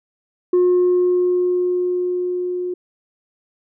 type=tone with level ramp; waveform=sine; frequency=359.5 Hz; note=F#4; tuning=50 cents flat; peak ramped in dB=-9 to -21 dBFS; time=0.53-2.74 s; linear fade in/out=5 ms; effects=tanh soft clip ceiling -10 dBFS